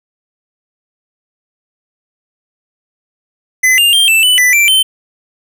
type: tone with pitch steps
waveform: square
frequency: 2024 / 2805 / 3179 / 2654 / 2989 / 1988 / 2348 / 3085 Hz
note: B6 / F7 / G7 / E7 / F#7 / B6 / D7 / G7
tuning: +42 / +7 / +24 / +11 / +17 / +11 / -1 / -28 cents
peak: -7 dBFS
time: 3.63-4.83 s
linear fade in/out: 10 ms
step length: 150 ms
effects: none